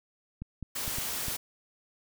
clicks, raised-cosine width 5 ms, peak -25 dBFS, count 5, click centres 0.42 / 0.627 / 0.879 / 0.984 / 1.283 s
white noise, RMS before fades -34 dBFS, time 0.75-1.37 s, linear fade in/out 10 ms
effects none

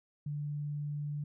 sine tone, 146.83 Hz, D3, in tune, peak -34 dBFS, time 0.26-1.24 s, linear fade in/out 5 ms, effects none

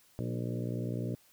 harmonic tone with a mistuned harmonic, 60 Hz, B1, 49 cents flat, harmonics 2 / 3 / 4 / 5 / 6 / 7 / 8 / 9 / 10, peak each -35 / -39 / -41 / -43 / -45 / -46 / -47 / -48 / -49 dBFS, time 0.19-1.15 s, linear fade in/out 0 ms, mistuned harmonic 5, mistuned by +23 cents, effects white hiss -64 dBFS RMS until 1.32 s

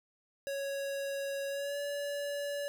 square tone with pitch glide, 554.4 to 572.6 Hz, C#5 to D5, 0 to -44 cents, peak -35 dBFS, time 0.47-2.68 s, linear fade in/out 0 ms, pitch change +56 cents, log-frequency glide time 1.48-1.79 s, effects none

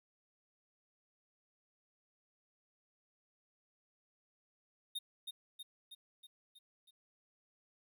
square tone with echo, 3690 Hz, A#7, 18 cents flat, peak -38 dBFS, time 4.95-4.99 s, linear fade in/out 10 ms, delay 320 ms, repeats 6, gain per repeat -4 dB, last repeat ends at 6.91 s, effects 13-bit

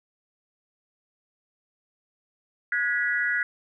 sine tone cluster, 1452 / 1668 / 1953 Hz, F#6 / G#6 / B6, -33 / +7 / -20 cents, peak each -27 dBFS, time 2.72-3.43 s, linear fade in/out 2 ms, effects none

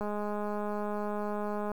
click train, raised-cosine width 1 ms, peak -22 dBFS, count 356, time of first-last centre 0.01-1.717 s, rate 208 Hz, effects 9-bit

